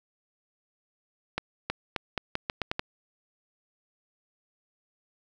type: accelerating click train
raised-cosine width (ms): 0.3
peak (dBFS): -12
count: 9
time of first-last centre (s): 1.38-2.794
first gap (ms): 320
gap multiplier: 0.82
effects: none